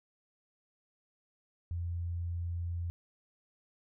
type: tone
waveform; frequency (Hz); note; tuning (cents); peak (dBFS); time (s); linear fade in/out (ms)
sine; 86; F2; -26; -33; 1.71-2.9; 0
effects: none